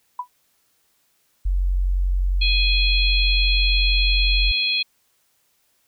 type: tone with exponential decay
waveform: sine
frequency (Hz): 987.8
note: B5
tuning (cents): 0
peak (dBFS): -20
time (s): 0.19-0.28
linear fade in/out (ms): 5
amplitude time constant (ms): 18
type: tone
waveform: sine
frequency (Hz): 45.66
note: F#1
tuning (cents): -22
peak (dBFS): -17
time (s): 1.45-4.52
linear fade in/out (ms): 10
type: harmonic tone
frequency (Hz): 834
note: G#5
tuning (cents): +7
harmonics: 3 / 4 / 5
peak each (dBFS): -23 / -23 / -23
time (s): 2.41-4.83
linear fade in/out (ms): 10
effects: white hiss -65 dBFS RMS until 5.87 s